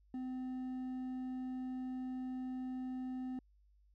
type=tone with hard clipping; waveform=triangle; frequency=256.2 Hz; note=C4; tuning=36 cents flat; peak=-40 dBFS; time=0.14-3.39 s; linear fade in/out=2 ms; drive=7 dB; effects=added 50 Hz sine -65 dBFS peak until 3.94 s